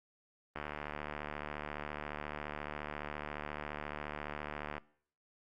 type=click train; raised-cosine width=0.5 ms; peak=-24 dBFS; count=315; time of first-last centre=0.56-4.78 s; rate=74.4 Hz; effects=noise-tail reverb RT60 0.6 s tail -23 dB re dry + Opus 32 kbps